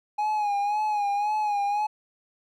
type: tone with vibrato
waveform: triangle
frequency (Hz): 830.6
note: G#5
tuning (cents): 0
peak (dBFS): -21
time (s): 0.18-1.87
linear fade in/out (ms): 10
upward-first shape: sine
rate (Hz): 1.9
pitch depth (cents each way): 54
effects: none